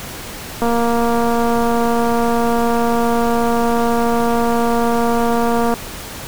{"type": "click train", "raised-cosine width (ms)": 1, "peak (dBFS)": -5, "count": 1199, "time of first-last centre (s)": [0.62, 5.74], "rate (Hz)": 234, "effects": ["pink hiss -30 dBFS RMS until 6.27 s"]}